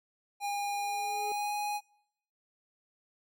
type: tone with pitch glide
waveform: square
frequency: 812 to 829.1 Hz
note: G#5 to G#5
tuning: -39 to -3 cents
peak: -32 dBFS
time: 0.4-1.81 s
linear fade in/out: 50 ms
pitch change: +36 cents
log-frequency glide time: 1.05-1.52 s
type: tone with exponential growth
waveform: triangle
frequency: 421.6 Hz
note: G#4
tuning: 26 cents sharp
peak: -35 dBFS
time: 0.4-1.32 s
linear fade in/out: 1 ms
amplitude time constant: 200 ms
effects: noise-tail reverb RT60 0.8 s tail -25 dB re dry